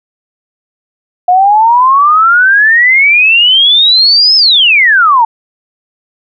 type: exponential two-way sweep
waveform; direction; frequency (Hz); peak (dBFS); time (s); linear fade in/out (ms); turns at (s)
sine; up then down; 710 to 5274 to 879; -3; 1.28-5.25; 5; 4.36
effects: none